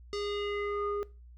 square tone with low-pass filter sweep, 409.7 Hz, G#4, 24 cents flat, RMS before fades -34 dBFS, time 0.13-1.03 s, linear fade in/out 0 ms, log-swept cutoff 5400 to 900 Hz, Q 2.9, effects noise-tail reverb RT60 0.3 s tail -20 dB re dry + added 60 Hz sine -49 dBFS peak until 1.37 s

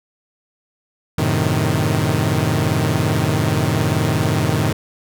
sawtooth chord, F# diminished seventh, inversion none, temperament equal, 92.5 / 110 / 130.81 / 155.56 Hz, F#2 / A2 / C3 / Eb3, 0 / 0 / 0 / 0 cents, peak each -19 / -17 / -18 / -16 dBFS, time 1.18-4.73 s, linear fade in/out 5 ms, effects none

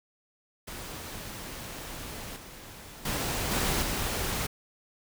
pink noise with level steps, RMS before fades -40 / -46 / -31 / -28 / -31 dBFS, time 0.67-4.47 s, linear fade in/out 10 ms, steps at 2.36 / 3.05 / 3.51 / 3.82 s, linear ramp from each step 5 ms, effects none

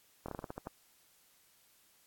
slowing click train, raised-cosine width 1 ms, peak -26 dBFS, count 9, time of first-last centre 0.26-0.671 s, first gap 24 ms, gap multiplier 1.21, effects white hiss -67 dBFS RMS until 2.06 s + AAC 64 kbps

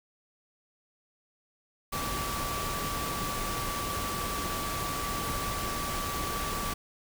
sine tone in noise, 1154 Hz, D6, 31 cents flat, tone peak -35 dBFS, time 1.92-6.74 s, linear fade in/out 10 ms, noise pink, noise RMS -34 dBFS, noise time 1.92-6.74 s, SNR -4 dB, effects none

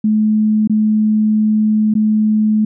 sine tone with dropouts, 214.8 Hz, A3, 41 cents flat, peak -10 dBFS, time 0.04-2.65 s, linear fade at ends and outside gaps 5 ms, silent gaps 0.675-0.696 / 1.94-1.951 s, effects none

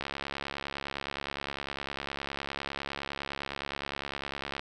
click train, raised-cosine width 0.3 ms, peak -18 dBFS, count 321, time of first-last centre 0.01-4.595 s, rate 69.8 Hz, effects none

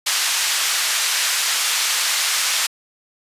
white band-pass noise, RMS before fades -20 dBFS, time 0.06-2.67 s, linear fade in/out 10 ms, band 1200 to 7300 Hz, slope 12 dB/octave, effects resampled to 32000 Hz

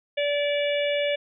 harmonic tone, 578 Hz, D5, 28 cents flat, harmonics 1 / 3 / 4 / 5 / 6, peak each -23 / -35 / -31 / -33 / -35 dBFS, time 0.17-1.16 s, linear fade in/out 10 ms, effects none

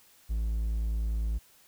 triangle tone, 55 Hz, A1, in tune, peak -25 dBFS, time 0.29-1.39 s, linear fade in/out 20 ms, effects white hiss -60 dBFS RMS until 1.67 s

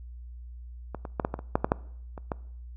clicks, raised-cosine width 1 ms, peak -20 / -22 / -12 / -11 / -16 / -24 / -8 / -9 / -7 / -25 / -15 dBFS, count 11, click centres 0.947 / 1.052 / 1.198 / 1.249 / 1.341 / 1.391 / 1.555 / 1.645 / 1.719 / 2.178 / 2.318 s, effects noise-tail reverb RT60 0.7 s tail -22 dB re dry + added 60 Hz sine -40 dBFS peak until 2.76 s

